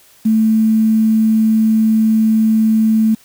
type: tone with quantisation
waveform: sine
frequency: 220 Hz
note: A3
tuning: in tune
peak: -9 dBFS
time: 0.25-3.15 s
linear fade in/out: 10 ms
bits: 6
effects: white hiss -48 dBFS RMS until 3.24 s